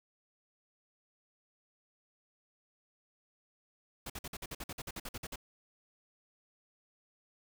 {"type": "noise bursts", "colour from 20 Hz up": "pink", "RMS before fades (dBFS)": -42, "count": 15, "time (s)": [4.06, 5.359], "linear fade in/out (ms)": 5, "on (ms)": 39, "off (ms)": 51, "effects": []}